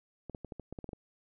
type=clicks; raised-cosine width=2 ms; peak=-28 dBFS; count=10; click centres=0.297 / 0.348 / 0.447 / 0.522 / 0.597 / 0.726 / 0.788 / 0.843 / 0.891 / 0.932 s; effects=none